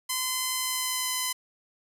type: tone with pitch glide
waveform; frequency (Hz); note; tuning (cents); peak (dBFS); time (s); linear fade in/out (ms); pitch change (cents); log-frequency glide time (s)
5% pulse; 1026 to 1016.6; C6 to B5; -34 to +50; -15; 0.09-1.33; 10; -16; 0.55-1.11
effects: none